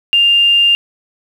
sine tone with quantisation, 2800 Hz, F7, 4 cents sharp, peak -7 dBFS, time 0.13-0.75 s, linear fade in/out 0 ms, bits 6, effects none

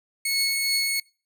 sawtooth tone pair together, 2196 / 4389 Hz, C#7 / C#8, -17 / -18 cents, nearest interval octave, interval 1199 cents, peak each -22 dBFS, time 0.25-1 s, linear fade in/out 5 ms, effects noise-tail reverb RT60 0.4 s tail -26 dB re dry

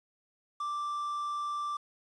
triangle tone with quantisation, 1175 Hz, D6, 1 cent sharp, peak -30 dBFS, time 0.6-1.77 s, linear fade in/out 5 ms, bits 9, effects resampled to 22050 Hz

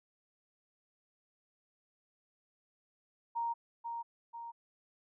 sine tone with echo, 932.3 Hz, A#5, in tune, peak -32 dBFS, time 3.35-3.54 s, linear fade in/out 20 ms, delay 490 ms, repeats 2, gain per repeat -5 dB, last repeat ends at 4.52 s, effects none

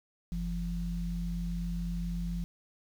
sine tone pair together, 47.89 / 171.9 Hz, G1 / F3, -40 / -27 cents, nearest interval octave + minor seventh, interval 2213 cents, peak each -34 / -34 dBFS, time 0.32-2.44 s, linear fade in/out 0 ms, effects 9-bit

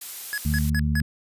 blue noise, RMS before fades -34 dBFS, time 0.01-0.7 s, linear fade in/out 5 ms
square tone bursts, 1683 Hz, G#6, 23 cents sharp, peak -26 dBFS, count 4, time 0.33-1.002 s, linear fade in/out 0 ms, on 48 ms, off 160 ms
harmonic tone, 74.5 Hz, D2, 25 cents sharp, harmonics 1 / 2 / 3, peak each -23 / -25 / -27 dBFS, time 0.45-1.02 s, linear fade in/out 5 ms
effects resampled to 32000 Hz

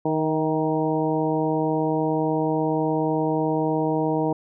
harmonic tone with a mistuned harmonic, 156.5 Hz, D#3, 10 cents sharp, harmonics 1 / 2 / 3 / 4 / 5 / 6, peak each -28 / -24 / -26 / -29 / -30 / -30 dBFS, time 0.05-4.33 s, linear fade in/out 5 ms, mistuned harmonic 4, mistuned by +28 cents, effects none

